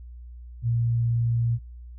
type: tone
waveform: sine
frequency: 117.3 Hz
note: A#2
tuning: 11 cents sharp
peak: -21 dBFS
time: 0.62-1.59 s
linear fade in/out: 50 ms
effects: noise-tail reverb RT60 0.2 s tail -21 dB re dry + added 60 Hz sine -39 dBFS peak until 1.98 s